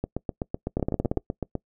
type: two click trains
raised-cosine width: 2 ms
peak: -11 / -14 dBFS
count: 8 / 13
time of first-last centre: 0.77-1.172 / 0.04-1.553 s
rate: 17.4 / 7.93 Hz
effects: noise-tail reverb RT60 0.1 s tail -24 dB re dry